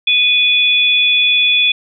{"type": "tone pair together", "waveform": "sine", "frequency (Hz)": [2479, 3436], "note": ["D#7", "A7"], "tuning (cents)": [-7, -42], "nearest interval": "tritone", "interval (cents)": 565, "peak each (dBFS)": -12, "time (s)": [0.07, 1.72], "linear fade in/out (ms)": 5, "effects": []}